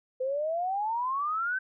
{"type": "exponential sweep", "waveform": "sine", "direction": "up", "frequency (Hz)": [505, 1559], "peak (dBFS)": -27, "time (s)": [0.2, 1.59], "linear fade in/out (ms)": 10, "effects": []}